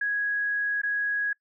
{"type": "tone with dropouts", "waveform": "sine", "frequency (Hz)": 1661.2, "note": "G#6", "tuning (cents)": 0, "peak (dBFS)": -24, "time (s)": [0.01, 1.33], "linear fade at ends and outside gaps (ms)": 5, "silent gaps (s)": [0.817, 0.833], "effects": ["noise-tail reverb RT60 0.1 s tail -24 dB re dry"]}